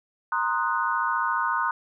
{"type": "chord", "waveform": "sine", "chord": "C half-diminished seventh", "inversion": "third", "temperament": "equal", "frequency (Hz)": [932.3, 1046.5, 1244.5, 1480], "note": ["Bb5", "C6", "Eb6", "Gb6"], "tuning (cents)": [0, 0, 0, 0], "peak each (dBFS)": -28, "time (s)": [0.32, 1.71], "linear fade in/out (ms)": 2, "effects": []}